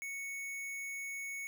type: tone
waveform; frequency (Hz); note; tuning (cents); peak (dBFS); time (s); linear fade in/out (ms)
square; 2217; C#7; 0; -40; 0.02-1.47; 0
effects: none